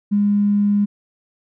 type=tone with tanh clipping; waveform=triangle; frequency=204.5 Hz; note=G#3; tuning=26 cents flat; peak=-13 dBFS; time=0.11-0.86 s; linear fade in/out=20 ms; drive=3 dB; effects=none

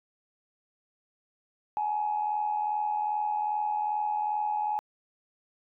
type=tone with amplitude modulation; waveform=sine; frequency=844 Hz; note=G#5; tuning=28 cents sharp; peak=-23 dBFS; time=1.77-4.79 s; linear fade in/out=0 ms; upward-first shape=sine; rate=82.5 Hz; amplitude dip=60%; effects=tanh soft clip ceiling -19 dBFS

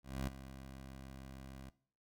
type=tone with ADSR envelope; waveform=15% pulse; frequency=66.5 Hz; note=C2; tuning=29 cents sharp; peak=-29 dBFS; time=0.03-1.7 s; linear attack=250 ms; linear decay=7 ms; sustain=-14 dB; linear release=5 ms; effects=noise-tail reverb RT60 0.5 s tail -20 dB re dry

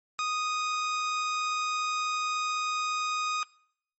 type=tone; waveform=sawtooth; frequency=1243 Hz; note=D#6; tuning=2 cents flat; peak=-24 dBFS; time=0.19-3.43 s; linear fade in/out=0 ms; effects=noise-tail reverb RT60 0.7 s tail -24 dB re dry + MP3 32 kbps

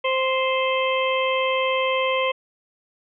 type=harmonic tone; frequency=523.3 Hz; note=C5; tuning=in tune; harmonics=1 / 2 / 4 / 5 / 6; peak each=-22 / -25 / -28 / -29 / -30 dBFS; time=0.04-2.32 s; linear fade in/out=10 ms; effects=none

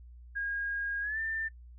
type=tone with pitch glide; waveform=sine; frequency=1630 to 1787.8 Hz; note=G#6 to A6; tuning=-33 to +27 cents; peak=-31 dBFS; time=0.35-1.49 s; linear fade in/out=20 ms; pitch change=+160 cents; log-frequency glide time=1.01-1.19 s; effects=noise-tail reverb RT60 0.1 s tail -26 dB re dry + added 60 Hz sine -48 dBFS peak until 1.78 s

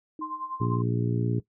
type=tone with exponential decay; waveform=sine; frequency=311.1 Hz; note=D#4; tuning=in tune; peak=-33 dBFS; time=0.19-0.65 s; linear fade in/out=2 ms; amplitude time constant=98 ms
type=tone with tremolo; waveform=sine; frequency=1046.5 Hz; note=C6; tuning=in tune; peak=-30 dBFS; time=0.21-0.82 s; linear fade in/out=10 ms; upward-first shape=sine; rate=10 Hz; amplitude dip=75%
type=harmonic tone; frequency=58.8 Hz; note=A#1; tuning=16 cents sharp; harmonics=2 / 3 / 4 / 5 / 6 / 7; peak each=-26 / -31 / -34 / -33 / -36 / -36 dBFS; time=0.6-1.4 s; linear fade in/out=10 ms
effects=noise-tail reverb RT60 0.1 s tail -17 dB re dry

